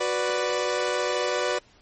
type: chord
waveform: sawtooth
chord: B minor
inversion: second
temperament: equal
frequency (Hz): 370 / 493.9 / 587.3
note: F#4 / B4 / D5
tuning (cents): 0 / 0 / 0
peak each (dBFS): -26 / -23 / -24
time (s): 0-1.59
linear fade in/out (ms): 10
effects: pink hiss -57 dBFS RMS until 1.81 s + MP3 32 kbps